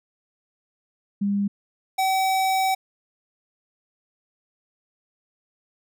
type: tone pair in turn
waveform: sine / square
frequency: 201.2 / 763.1 Hz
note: G3 / G5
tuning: +45 / -47 cents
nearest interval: octave + major seventh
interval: 2308 cents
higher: second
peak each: -20 dBFS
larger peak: neither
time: 1.21-1.48 / 1.98-2.75 s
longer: second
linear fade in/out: 10 ms
effects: none